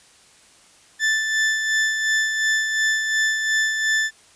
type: tone with tremolo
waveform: 40% pulse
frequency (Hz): 1760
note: A6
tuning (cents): 0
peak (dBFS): -16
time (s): 0.99-4.11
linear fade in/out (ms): 50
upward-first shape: sine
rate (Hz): 2.8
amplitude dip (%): 45
effects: white hiss -52 dBFS RMS until 4.35 s + resampled to 22050 Hz